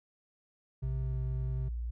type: tone with pitch glide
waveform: triangle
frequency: 130.81 to 128.93 Hz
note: C3 to C3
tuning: 0 to -25 cents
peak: -32 dBFS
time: 0.82-1.69 s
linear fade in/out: 10 ms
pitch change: -25 cents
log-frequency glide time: 1.01-1.17 s
type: tone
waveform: sine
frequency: 58.6 Hz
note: A#1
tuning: 10 cents sharp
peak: -33 dBFS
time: 0.83-1.91 s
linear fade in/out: 10 ms
effects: none